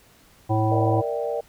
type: harmonic tone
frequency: 109.3 Hz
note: A2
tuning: 11 cents flat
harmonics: 1 / 3 / 5 / 7 / 9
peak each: -21 / -25 / -29 / -25 / -32 dBFS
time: 0.49-1.02 s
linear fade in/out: 20 ms
type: chord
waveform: sine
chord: E half-diminished seventh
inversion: second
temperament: equal with one note detuned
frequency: 466.2 / 590 / 659.3 / 784 Hz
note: Bb4 / D5 / E5 / G5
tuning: 0 / +8 / 0 / 0 cents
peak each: -27 / -28 / -33 / -33 dBFS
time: 0.71-1.41 s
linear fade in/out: 10 ms
effects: pink hiss -55 dBFS RMS until 1.48 s